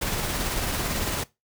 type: noise with tremolo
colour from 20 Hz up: pink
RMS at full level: -26 dBFS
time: 0.01-1.24 s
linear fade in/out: 10 ms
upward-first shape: triangle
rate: 18 Hz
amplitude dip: 35%
effects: noise-tail reverb RT60 0.2 s tail -19 dB re dry